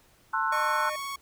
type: chord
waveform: sine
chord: F# half-diminished seventh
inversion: first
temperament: just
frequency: 888 / 1065.6 / 1332 / 1480 Hz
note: A5 / C6 / E6 / F#6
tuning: +16 / +31 / +18 / 0 cents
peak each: -30 dBFS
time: 0.33-0.9 s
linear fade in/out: 10 ms
type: harmonic tone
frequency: 610 Hz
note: D#5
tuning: 34 cents flat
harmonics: 1 / 3 / 4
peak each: -34 / -41 / -46 dBFS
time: 0.52-0.96 s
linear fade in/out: 5 ms
type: tone with vibrato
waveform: sawtooth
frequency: 1108.7 Hz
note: C#6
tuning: in tune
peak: -29 dBFS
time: 0.52-1.16 s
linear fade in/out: 5 ms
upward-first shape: triangle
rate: 19 Hz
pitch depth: 21 cents each way
effects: pink hiss -61 dBFS RMS until 1.21 s